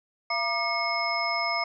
sine tone cluster, 681 / 949 / 1197 / 2172 / 5160 Hz, F5 / A#5 / D6 / C#7 / E8, -44 / +31 / +33 / -36 / -38 cents, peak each -31 / -35 / -31 / -29 / -32 dBFS, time 0.3-1.64 s, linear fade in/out 5 ms, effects none

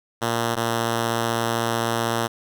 5% pulse tone pair in turn, 116.54 / 115.87 Hz, A#2 / A#2, 0 / -10 cents, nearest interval unison, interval 10 cents, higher first, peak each -10 dBFS, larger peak neither, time 0.21-0.56 / 0.56-2.28 s, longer second, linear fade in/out 20 ms, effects none

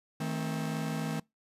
45% pulse chord, A diminished, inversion second, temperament just, 158.4 / 220 / 264 Hz, Eb3 / A3 / C4, +31 / 0 / +16 cents, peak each -34 / -37 / -39 dBFS, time 0.2-1.2 s, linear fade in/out 5 ms, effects noise-tail reverb RT60 0.2 s tail -25 dB re dry + resampled to 32000 Hz

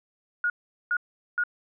sine tone bursts, 1441 Hz, F#6, 46 cents flat, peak -22 dBFS, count 3, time 0.44-1.437 s, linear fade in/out 2 ms, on 59 ms, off 410 ms, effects none

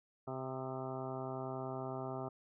harmonic tone with a mistuned harmonic, 130.81 Hz, C3, in tune, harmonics 1 / 2 / 3 / 4 / 5 / 6 / 7 / 8 / 9 / 10, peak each -45 / -47 / -45 / -53 / -45 / -48 / -52 / -55 / -51 / -55 dBFS, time 0.27-2.29 s, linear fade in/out 10 ms, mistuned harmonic 9, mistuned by +45 cents, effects none

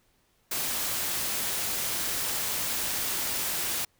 white noise, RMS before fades -30 dBFS, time 0.51-3.85 s, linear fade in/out 5 ms, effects pink hiss -68 dBFS RMS until 3.99 s

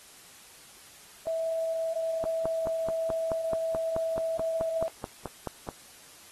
sine tone, 653 Hz, E5, 17 cents flat, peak -27 dBFS, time 1.27-4.88 s, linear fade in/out 0 ms
click train, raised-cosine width 1 ms, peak -20 dBFS, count 17, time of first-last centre 2.24-5.688 s, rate 4.64 Hz
effects white hiss -52 dBFS RMS until 6.31 s + AAC 32 kbps

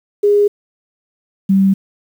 sine tone pair in turn, 410.6 / 193.78 Hz, G#4 / G3, -20 / -20 cents, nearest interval octave + minor second, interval 1300 cents, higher first, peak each -8 dBFS, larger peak neither, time 0.23-0.48 / 1.49-1.74 s, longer neither, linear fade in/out 10 ms, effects 7-bit

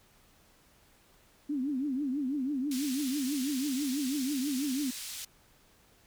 sine tone with vibrato, 274.2 Hz, C#4, 19 cents flat, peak -29 dBFS, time 1.49-4.91 s, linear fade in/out 10 ms, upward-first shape triangle, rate 6.1 Hz, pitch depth 190 cents each way
pink band-pass noise, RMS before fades -41 dBFS, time 2.71-5.25 s, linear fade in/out 5 ms, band 3700 to 13000 Hz, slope 12 dB/octave
effects pink hiss -63 dBFS RMS until 6.06 s

